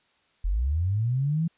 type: linear sweep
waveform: sine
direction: up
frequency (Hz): 39.32 to 169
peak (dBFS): -22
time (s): 0.44-1.48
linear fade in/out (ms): 10
effects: white hiss -66 dBFS RMS until 1.57 s + resampled to 8000 Hz